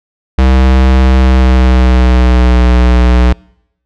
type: tone with pitch glide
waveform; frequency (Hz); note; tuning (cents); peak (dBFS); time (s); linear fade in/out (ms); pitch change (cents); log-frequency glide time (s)
square; 64.9 to 61.26; C2 to B1; -13 to -13; -5; 0.38-3.33; 5; -100; 1.01-2.64
effects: noise-tail reverb RT60 0.8 s tail -26 dB re dry + low-pass 4000 Hz 12 dB/octave